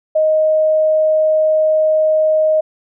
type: tone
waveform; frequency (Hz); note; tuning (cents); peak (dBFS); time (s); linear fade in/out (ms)
sine; 624; D#5; +5; -10; 0.15-2.61; 10
effects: none